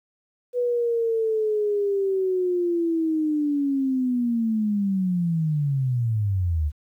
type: linear sweep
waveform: sine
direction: down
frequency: 493.9 to 70.9 Hz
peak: -20 dBFS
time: 0.53-6.72 s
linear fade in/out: 50 ms
effects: 10-bit